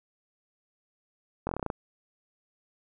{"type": "slowing click train", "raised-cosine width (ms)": 1, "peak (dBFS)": -16, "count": 9, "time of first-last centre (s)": [1.47, 1.702], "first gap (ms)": 21, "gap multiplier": 1.09, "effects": []}